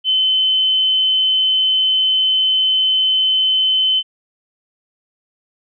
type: tone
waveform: sine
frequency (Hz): 3055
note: G7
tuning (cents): -45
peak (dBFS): -12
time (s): 0.04-4.03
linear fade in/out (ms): 50
effects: none